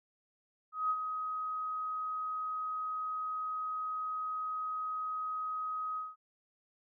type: tone with ADSR envelope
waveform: sine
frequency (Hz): 1261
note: D#6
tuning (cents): +23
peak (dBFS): -27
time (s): 0.72-6.16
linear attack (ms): 180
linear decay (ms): 54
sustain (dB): -7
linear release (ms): 190
effects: none